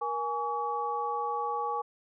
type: tone cluster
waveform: sine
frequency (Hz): 472.7 / 832 / 1135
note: A#4 / G#5 / C#6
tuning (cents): +24 / +3 / +41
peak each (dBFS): -36 / -32 / -33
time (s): 0.01-1.82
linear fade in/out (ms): 10
effects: none